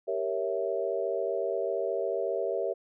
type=chord; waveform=sine; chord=G diminished seventh; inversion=none; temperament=equal; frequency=392 / 466.2 / 554.4 / 659.3 Hz; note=G4 / Bb4 / Db5 / Fb5; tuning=0 / 0 / 0 / 0 cents; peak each=-33 dBFS; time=0.07-2.74 s; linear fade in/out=20 ms; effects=none